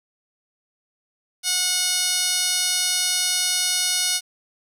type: tone with band-pass filter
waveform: 10% pulse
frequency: 730 Hz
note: F#5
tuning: 24 cents flat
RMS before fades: -22 dBFS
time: 1.43-4.21 s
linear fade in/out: 50 ms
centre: 7200 Hz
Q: 3.5
effects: 8-bit